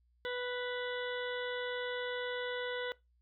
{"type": "harmonic tone with a mistuned harmonic", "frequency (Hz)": 493.9, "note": "B4", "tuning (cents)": 0, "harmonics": [1, 2, 3, 4, 6, 7, 8], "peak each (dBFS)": [-37, -47, -42, -45, -49, -47, -53], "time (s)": [0.25, 2.92], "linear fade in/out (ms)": 0, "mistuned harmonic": 8, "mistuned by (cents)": -38, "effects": ["noise-tail reverb RT60 0.2 s tail -20 dB re dry", "added 60 Hz sine -68 dBFS peak until 3.21 s"]}